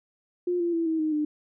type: tone with pitch steps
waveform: sine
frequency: 354.9 / 343.4 / 332.3 / 321.5 / 311.1 / 301 Hz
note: F4 / F4 / E4 / E4 / D#4 / D4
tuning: +28 / -29 / +14 / -43 / 0 / +43 cents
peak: -23 dBFS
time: 0.47-1.25 s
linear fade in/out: 5 ms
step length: 130 ms
effects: none